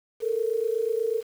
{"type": "tone pair together", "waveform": "sine", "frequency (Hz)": [438, 466.2], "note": ["A4", "A#4"], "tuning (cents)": [-8, 0], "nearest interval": "minor second", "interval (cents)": 108, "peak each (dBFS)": -26, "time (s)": [0.2, 1.23], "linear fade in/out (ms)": 50, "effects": ["8-bit"]}